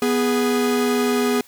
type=tone pair together; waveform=45% pulse; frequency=246.4 / 414.4 Hz; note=B3 / G#4; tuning=-4 / -4 cents; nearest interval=major sixth; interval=900 cents; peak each=-20 dBFS; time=0.02-1.41 s; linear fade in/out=2 ms; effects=white hiss -50 dBFS RMS until 1.47 s